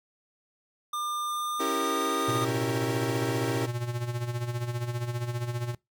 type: tone with pitch glide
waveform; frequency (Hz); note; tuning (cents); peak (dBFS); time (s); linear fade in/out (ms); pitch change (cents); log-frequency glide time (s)
square; 1200 to 1222.4; D6 to D#6; +37 to -31; -30; 0.93-2.45; 5; +32; 1.26-2.2
type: chord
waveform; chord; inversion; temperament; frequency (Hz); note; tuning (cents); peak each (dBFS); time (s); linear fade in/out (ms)
35% pulse; C# diminished seventh; none; equal; 277.2 / 329.6 / 392 / 466.2; C#4 / E4 / G4 / Bb4; 0 / 0 / 0 / 0; -32; 1.59-3.67; 20
type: tone with tremolo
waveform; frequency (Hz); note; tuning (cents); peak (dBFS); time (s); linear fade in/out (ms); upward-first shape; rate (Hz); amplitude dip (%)
square; 120.3; B2; -45; -28; 2.28-5.75; 5; sine; 15; 65
effects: noise-tail reverb RT60 0.2 s tail -23 dB re dry